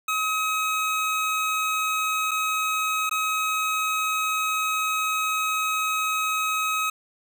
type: tone with dropouts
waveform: 25% pulse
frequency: 1272 Hz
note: D#6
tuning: 38 cents sharp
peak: -19 dBFS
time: 0.08-6.9 s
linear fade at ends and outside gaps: 5 ms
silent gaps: 2.311-2.314 / 3.095-3.111 s
effects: none